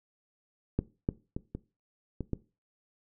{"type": "clicks", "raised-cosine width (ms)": 3, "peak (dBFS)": [-13, -14, -21, -23, -21, -17], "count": 6, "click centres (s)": [0.79, 1.089, 1.365, 1.55, 2.207, 2.333], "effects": ["noise-tail reverb RT60 0.3 s tail -19 dB re dry"]}